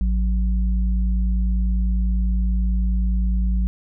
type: tone pair together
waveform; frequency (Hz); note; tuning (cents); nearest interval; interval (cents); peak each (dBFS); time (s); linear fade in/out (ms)
sine; 54.88 / 185; A1 / F#3; -4 / 0; octave + major sixth; 2104; -17 / -27; 0.01-3.67; 0
effects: none